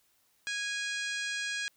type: harmonic tone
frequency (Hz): 825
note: G#5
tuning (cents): -12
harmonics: 2 / 3 / 4 / 5 / 6 / 7 / 8 / 9 / 10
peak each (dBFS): -35 / -39 / -41 / -43 / -45 / -46 / -47 / -48 / -49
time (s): 0.47-1.68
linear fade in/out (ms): 0
effects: white hiss -70 dBFS RMS until 1.76 s